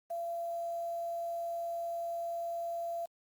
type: tone with quantisation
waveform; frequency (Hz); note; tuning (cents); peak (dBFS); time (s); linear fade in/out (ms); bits
sine; 680; F5; -46; -34; 0.1-3.06; 10; 9
effects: Opus 32 kbps